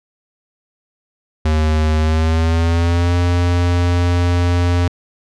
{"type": "tone with pitch glide", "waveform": "square", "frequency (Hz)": [77.78, 87.81], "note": ["D#2", "F2"], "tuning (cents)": [0, 10], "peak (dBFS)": -13, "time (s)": [1.45, 4.88], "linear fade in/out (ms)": 5, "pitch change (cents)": 210, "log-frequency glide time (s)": [1.98, 3.15], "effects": ["low-pass 6000 Hz 12 dB/octave"]}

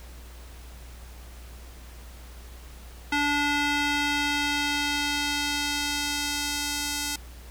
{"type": "tone with band-pass filter sweep", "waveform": "square", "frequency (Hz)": 290, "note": "D4", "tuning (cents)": -22, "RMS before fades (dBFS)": -27, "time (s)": [3.12, 7.16], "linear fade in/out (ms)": 5, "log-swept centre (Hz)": [2000, 7000], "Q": 0.83, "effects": ["added 60 Hz sine -42 dBFS peak until 7.5 s", "pink hiss -50 dBFS RMS until 7.5 s"]}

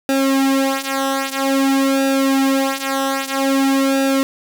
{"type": "tone with flanger", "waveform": "sawtooth", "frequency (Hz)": 270.8, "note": "C#4", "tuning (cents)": -40, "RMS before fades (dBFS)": -17, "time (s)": [0.09, 4.23], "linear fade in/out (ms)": 0, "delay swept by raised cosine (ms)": [0.94, 4.14], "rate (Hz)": 0.51, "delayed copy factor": -0.8, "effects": []}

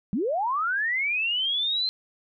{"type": "linear sweep", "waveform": "sine", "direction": "up", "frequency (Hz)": [173.3, 4146], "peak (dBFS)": -23, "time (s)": [0.13, 1.89], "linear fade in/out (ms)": 0, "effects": []}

